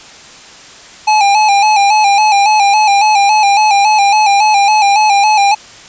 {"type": "tone with vibrato", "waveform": "square", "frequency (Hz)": 828, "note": "G#5", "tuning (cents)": -5, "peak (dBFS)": -7, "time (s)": [1.07, 5.55], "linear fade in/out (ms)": 10, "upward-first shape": "square", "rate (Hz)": 3.6, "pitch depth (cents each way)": 58, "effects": ["white hiss -35 dBFS RMS until 5.88 s", "resampled to 16000 Hz"]}